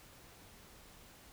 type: silence
effects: pink hiss -58 dBFS RMS until 1.32 s